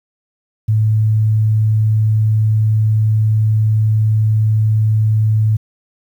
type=tone; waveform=sine; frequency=108.6 Hz; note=A2; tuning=22 cents flat; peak=-10 dBFS; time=0.68-5.57 s; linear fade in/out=10 ms; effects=8-bit